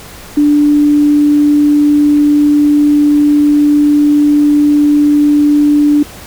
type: tone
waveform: sine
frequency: 293.7 Hz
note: D4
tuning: in tune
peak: -5 dBFS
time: 0.37-6.03 s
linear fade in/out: 5 ms
effects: pink hiss -32 dBFS RMS until 6.26 s